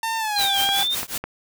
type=tone with pitch glide; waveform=sawtooth; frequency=903 to 790.7 Hz; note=A5 to G5; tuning=+45 to +15 cents; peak=-19 dBFS; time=0.03-0.83 s; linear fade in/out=2 ms; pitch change=-230 cents; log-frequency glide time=0.18-0.43 s
type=linear two-way sweep; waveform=sine; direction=down then up; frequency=4186 to 3120 to 3685 Hz; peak=-20 dBFS; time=0.36-0.95 s; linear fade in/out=5 ms; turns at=0.59 s
type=noise with tremolo; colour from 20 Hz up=white; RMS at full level=-25 dBFS; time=0.38-1.18 s; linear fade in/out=5 ms; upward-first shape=triangle; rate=5.4 Hz; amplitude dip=100%
type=clicks; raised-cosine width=0.5 ms; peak=-14 dBFS; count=3; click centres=0.69 / 1.031 / 1.24 s
effects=none